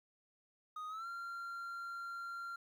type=tone with pitch glide; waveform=triangle; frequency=1244.5 to 1380.9 Hz; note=D#6 to F6; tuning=0 to -20 cents; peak=-40 dBFS; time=0.76-2.56 s; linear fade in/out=5 ms; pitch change=+180 cents; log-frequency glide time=0.88-1.07 s; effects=12-bit